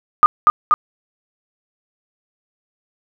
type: tone with echo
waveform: sine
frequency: 1218 Hz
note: D#6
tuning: 37 cents flat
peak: -4 dBFS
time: 0.23-0.26 s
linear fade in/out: 0 ms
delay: 240 ms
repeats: 2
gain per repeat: -2 dB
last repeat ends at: 0.74 s
effects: none